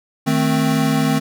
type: chord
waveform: square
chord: A diminished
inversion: second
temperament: equal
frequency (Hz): 155.56 / 220 / 261.6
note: Eb3 / A3 / C4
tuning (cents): 0 / 0 / 0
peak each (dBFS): -20 / -21 / -19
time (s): 0.26-1.2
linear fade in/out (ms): 20
effects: none